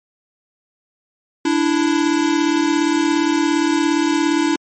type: tone pair together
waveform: square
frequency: 293.7 / 331 Hz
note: D4 / E4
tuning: 0 / +7 cents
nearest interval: major second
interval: 207 cents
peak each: -18 dBFS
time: 1.45-4.56 s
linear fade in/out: 5 ms
effects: MP3 32 kbps